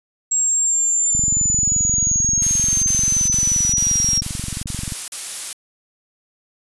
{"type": "linear sweep", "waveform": "sine", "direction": "down", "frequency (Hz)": [7600, 5588], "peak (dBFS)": -15, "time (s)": [0.31, 4.21], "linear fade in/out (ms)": 10}
{"type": "click train", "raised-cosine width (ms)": 5, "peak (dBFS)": -15, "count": 87, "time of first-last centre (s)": [1.15, 4.922], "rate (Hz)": 22.8}
{"type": "noise bursts", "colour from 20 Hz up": "blue", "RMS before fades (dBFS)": -25, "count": 7, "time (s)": [2.42, 5.53], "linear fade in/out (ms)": 2, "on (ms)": 410, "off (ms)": 40}
{"effects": ["resampled to 24000 Hz"]}